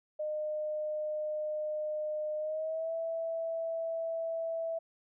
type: tone with pitch glide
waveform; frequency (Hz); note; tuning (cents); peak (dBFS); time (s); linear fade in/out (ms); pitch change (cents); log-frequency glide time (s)
sine; 610 to 657.6; D#5 to E5; -34 to -4; -32; 0.19-4.79; 10; +130; 2.37-2.93
effects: none